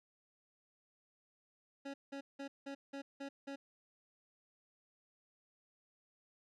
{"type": "tone bursts", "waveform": "25% pulse", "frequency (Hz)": 277.2, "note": "C#4", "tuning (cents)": 0, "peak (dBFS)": -39, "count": 7, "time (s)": [1.85, 3.56], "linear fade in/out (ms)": 10, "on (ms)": 90, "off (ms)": 180, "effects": ["low-pass 5000 Hz 12 dB/octave"]}